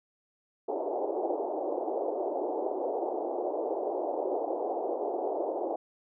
pink band-pass noise, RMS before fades -32 dBFS, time 0.68-5.76 s, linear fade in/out 5 ms, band 330 to 810 Hz, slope 48 dB/octave, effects none

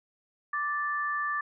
sine tone pair together, 1173.7 / 1760 Hz, D6 / A6, -1 / 0 cents, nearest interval perfect fifth, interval 701 cents, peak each -30 / -31 dBFS, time 0.53-1.41 s, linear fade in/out 5 ms, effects none

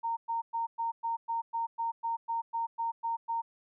sine tone bursts, 921 Hz, A#5, 21 cents flat, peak -29 dBFS, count 14, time 0.03-3.42 s, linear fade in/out 20 ms, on 140 ms, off 110 ms, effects none

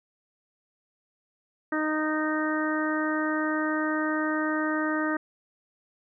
harmonic tone, 309.2 Hz, D#4, 11 cents flat, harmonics 1 / 2 / 3 / 4 / 5 / 6, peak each -27 / -33 / -37 / -33 / -33 / -34 dBFS, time 1.72-5.17 s, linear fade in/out 5 ms, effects none

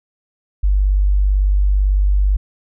sine tone, 49 Hz, G1, in tune, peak -11 dBFS, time 0.63-2.37 s, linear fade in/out 10 ms, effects none

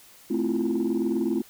sine chord, F major seventh, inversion first, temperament equal, 220 / 261.6 / 329.6 / 349.2 Hz, A3 / C4 / E4 / F4, 0 / 0 / 0 / 0 cents, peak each -27 dBFS, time 0.3-1.42 s, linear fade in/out 10 ms, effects tanh soft clip ceiling -17 dBFS + white hiss -52 dBFS RMS until 1.49 s

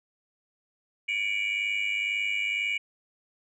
sine tone cluster, 2268 / 2370 / 2902 Hz, C#7 / D7 / F#7, +39 / +15 / -34 cents, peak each -28 / -28 / -33 dBFS, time 1.08-2.78 s, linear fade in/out 10 ms, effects tanh soft clip ceiling -21 dBFS

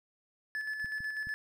triangle tone with tremolo, 1729 Hz, A6, 31 cents flat, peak -31 dBFS, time 0.55-1.34 s, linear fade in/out 0 ms, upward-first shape square, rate 8.1 Hz, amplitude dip 40%
clicks, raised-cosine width 5 ms, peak -36 dBFS, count 3, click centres 0.845 / 1.005 / 1.271 s
effects none

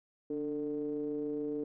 triangle ring-modulated tone, 76.7 Hz, D#2, 24 cents flat, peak -28 dBFS, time 0.3-1.64 s, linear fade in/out 5 ms, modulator 370 Hz, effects none

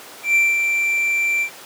triangle tone with ADSR envelope, 2349 Hz, D7, in tune, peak -10 dBFS, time 0.23-1.5 s, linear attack 120 ms, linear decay 210 ms, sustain -5 dB, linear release 84 ms, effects pink hiss -38 dBFS RMS until 1.65 s + high-pass 400 Hz 12 dB/octave

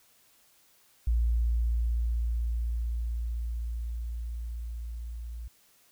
sine tone with level ramp, 57.9 Hz, A#1, 11 cents flat, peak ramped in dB -22 to -36 dBFS, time 1.07-5.48 s, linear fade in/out 5 ms, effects white hiss -63 dBFS RMS until 5.91 s

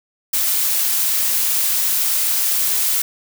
blue noise, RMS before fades -18 dBFS, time 0.33-3.02 s, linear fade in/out 5 ms, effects none

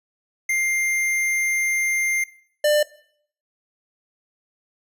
square tone pair in turn, 2100 / 596.1 Hz, C7 / D5, +6 / +26 cents, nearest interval octave + minor seventh, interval 2180 cents, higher first, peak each -20 / -16 dBFS, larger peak second, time 0.49-2.24 / 2.64-2.83 s, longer first, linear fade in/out 5 ms, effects noise-tail reverb RT60 0.6 s tail -19 dB re dry + resampled to 32000 Hz

